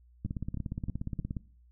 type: two click trains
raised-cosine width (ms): 5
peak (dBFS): -24 / -22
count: 4 / 20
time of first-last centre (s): 0.26-1.198 / 0.25-1.368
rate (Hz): 3.2 / 17
effects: noise-tail reverb RT60 0.5 s tail -21 dB re dry + added 60 Hz sine -57 dBFS peak until 1.71 s